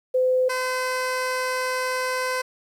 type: tone pair in turn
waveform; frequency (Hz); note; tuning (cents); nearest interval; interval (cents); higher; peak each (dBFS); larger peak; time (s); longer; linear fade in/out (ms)
sine / 15% pulse; 511 / 511; C5 / C5; -41 / -41; unison; 0; neither; -17; neither; 0.14-0.49 / 0.49-2.42; second; 10
effects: low-pass 12000 Hz 12 dB/octave + 9-bit